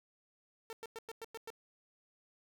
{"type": "tone bursts", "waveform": "sawtooth", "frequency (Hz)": 451.3, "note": "A4", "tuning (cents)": 44, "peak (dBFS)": -39, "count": 7, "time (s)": [0.7, 1.503], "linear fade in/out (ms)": 0, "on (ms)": 29, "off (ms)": 100, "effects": []}